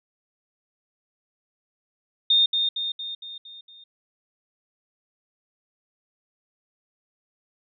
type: tone with echo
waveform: sine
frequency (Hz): 3655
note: A#7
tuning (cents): -35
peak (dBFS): -15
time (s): 2.3-2.46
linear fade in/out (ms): 5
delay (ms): 230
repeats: 6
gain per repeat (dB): -5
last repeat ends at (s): 3.84
effects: none